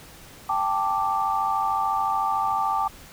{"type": "chord", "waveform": "sine", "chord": "G suspended second", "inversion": "none", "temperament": "equal with one note detuned", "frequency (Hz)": [786.3, 880, 1174.7], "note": ["G5", "A5", "D6"], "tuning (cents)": [5, 0, 0], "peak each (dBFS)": [-26, -26, -25], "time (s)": [0.49, 2.88], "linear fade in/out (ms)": 5, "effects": ["pink hiss -46 dBFS RMS until 3.12 s"]}